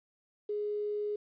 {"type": "tone with quantisation", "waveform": "sine", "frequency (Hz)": 416.7, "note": "G#4", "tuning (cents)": 6, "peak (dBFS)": -31, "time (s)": [0.49, 1.16], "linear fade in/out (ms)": 5, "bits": 10, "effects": ["resampled to 11025 Hz"]}